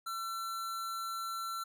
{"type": "tone", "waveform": "square", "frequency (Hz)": 1350, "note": "E6", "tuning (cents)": 41, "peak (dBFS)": -37, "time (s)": [0.06, 1.64], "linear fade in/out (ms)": 10, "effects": []}